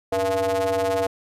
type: ring-modulated tone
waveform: square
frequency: 97.4 Hz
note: G2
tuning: 11 cents flat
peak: -18 dBFS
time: 0.12-1.07 s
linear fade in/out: 5 ms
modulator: 576 Hz
effects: resampled to 32000 Hz + 10-bit